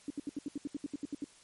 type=tone bursts; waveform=sine; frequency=288 Hz; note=D4; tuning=34 cents flat; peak=-33 dBFS; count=13; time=0.08-1.243 s; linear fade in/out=2 ms; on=23 ms; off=72 ms; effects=white hiss -60 dBFS RMS until 1.43 s + MP3 48 kbps